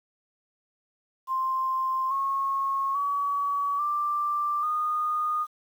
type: tone with pitch steps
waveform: sine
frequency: 1049 / 1091 / 1134.7 / 1180.2 / 1227.5 Hz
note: C6 / C#6 / C#6 / D6 / D#6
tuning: +4 / -28 / +40 / +8 / -24 cents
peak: -24 dBFS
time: 1.27-5.47 s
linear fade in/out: 50 ms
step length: 840 ms
effects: 9-bit